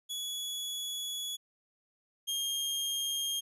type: tone pair in turn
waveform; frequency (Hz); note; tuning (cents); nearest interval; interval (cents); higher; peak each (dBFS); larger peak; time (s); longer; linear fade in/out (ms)
sawtooth; 3385 / 3221; G#7 / G7; +32 / +46; minor second; 86; first; -32 / -28; second; 0.09-1.37 / 2.27-3.41; first; 20
effects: resampled to 32000 Hz